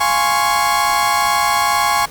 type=chord; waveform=35% pulse; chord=Db major seventh; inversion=first; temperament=equal; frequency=698.5 / 830.6 / 1046.5 / 1108.7 Hz; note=F5 / Ab5 / C6 / Db6; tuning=0 / 0 / 0 / 0 cents; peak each=-22 / -16 / -19 / -16 dBFS; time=0-2.06 s; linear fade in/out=10 ms; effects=pink hiss -37 dBFS RMS until 2.1 s